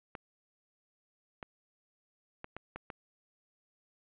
clicks, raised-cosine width 0.5 ms, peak -26 dBFS, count 6, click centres 0.152 / 1.428 / 2.444 / 2.566 / 2.76 / 2.902 s, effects resampled to 8000 Hz + 9-bit

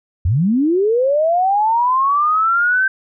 sine linear sweep, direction up, 74.5 to 1564 Hz, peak -12 dBFS, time 0.25-2.88 s, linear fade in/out 5 ms, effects none

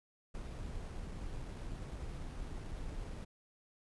brown noise with sample-and-hold, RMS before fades -43 dBFS, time 0.34-3.25 s, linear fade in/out 10 ms, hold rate 7350 Hz, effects resampled to 24000 Hz

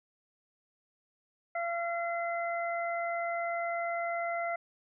harmonic tone, 683 Hz, F5, 39 cents flat, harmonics 1 / 2 / 3, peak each -32 / -39 / -38 dBFS, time 1.55-4.56 s, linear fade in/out 5 ms, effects none

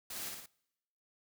white noise with echo, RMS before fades -43 dBFS, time 0.1-0.29 s, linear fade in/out 5 ms, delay 57 ms, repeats 3, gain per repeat -3 dB, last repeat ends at 0.461 s, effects noise-tail reverb RT60 0.9 s tail -25 dB re dry

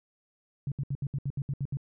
sine tone bursts, 138.59 Hz, C#3, in tune, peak -28 dBFS, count 10, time 0.67-1.771 s, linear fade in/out 2 ms, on 48 ms, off 69 ms, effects none

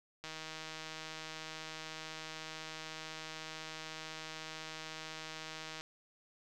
click train, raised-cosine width 0.2 ms, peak -27 dBFS, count 881, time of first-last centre 0.24-5.81 s, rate 158 Hz, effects none

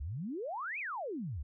sine exponential two-way sweep, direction up then down, 61.74 to 2624 to 61.74 Hz, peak -36 dBFS, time 0-1.43 s, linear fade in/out 10 ms, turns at 0.79 s, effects none

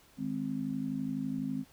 harmonic tone, 52 Hz, G#1, 3 cents sharp, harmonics 3 / 4 / 5, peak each -40 / -37 / -34 dBFS, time 0.17-1.65 s, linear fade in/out 50 ms, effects pink hiss -61 dBFS RMS until 1.72 s

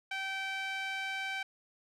sawtooth tone with band-pass filter, 774 Hz, G5, 22 cents flat, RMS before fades -37 dBFS, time 0.11-1.43 s, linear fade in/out 5 ms, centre 2200 Hz, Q 1.8, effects none

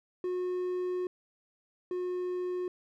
triangle tone pair in turn, 362.8 / 361.4 Hz, F#4 / F#4, -34 / -41 cents, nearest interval unison, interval 7 cents, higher first, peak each -28 / -29 dBFS, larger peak first, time 0.24-1.07 / 1.91-2.68 s, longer first, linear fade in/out 2 ms, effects none

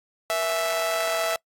sawtooth tone with amplitude modulation, 659.3 Hz, E5, in tune, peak -16 dBFS, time 0.3-1.36 s, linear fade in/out 0 ms, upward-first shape sine, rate 182 Hz, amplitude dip 65%, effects noise-tail reverb RT60 0.1 s tail -25 dB re dry + AAC 64 kbps

